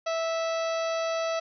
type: harmonic tone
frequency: 656 Hz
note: E5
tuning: 9 cents flat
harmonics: 1 / 2 / 3 / 4 / 5 / 6 / 7 / 8 / 9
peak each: -27 / -34 / -41 / -40 / -45 / -44 / -45 / -49 / -45 dBFS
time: 0.06-1.4 s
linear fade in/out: 10 ms
effects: none